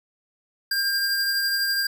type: tone pair together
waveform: square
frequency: 1598 / 4782 Hz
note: G6 / D8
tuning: +33 / +30 cents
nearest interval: octave + perfect fifth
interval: 1897 cents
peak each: -25 / -25 dBFS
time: 0.71-1.87 s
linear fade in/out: 5 ms
effects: none